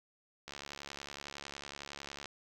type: click train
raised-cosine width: 0.2 ms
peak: -26 dBFS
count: 127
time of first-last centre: 0.48-2.257 s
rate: 70.9 Hz
effects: 9-bit